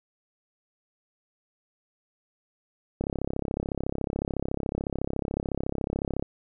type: click train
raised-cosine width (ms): 2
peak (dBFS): -15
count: 110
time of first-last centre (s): 3.01-6.225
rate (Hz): 33.9
effects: none